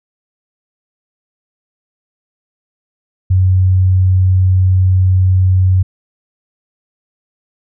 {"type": "tone", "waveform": "sine", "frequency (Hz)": 93, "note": "F#2", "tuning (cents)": 9, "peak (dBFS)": -7, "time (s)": [3.3, 5.83], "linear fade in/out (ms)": 10, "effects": []}